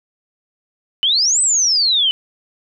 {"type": "exponential two-way sweep", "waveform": "sine", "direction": "up then down", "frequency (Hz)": [2960, 8270, 2960], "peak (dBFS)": -12, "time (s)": [1.03, 2.11], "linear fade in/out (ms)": 0, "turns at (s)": 1.41, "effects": []}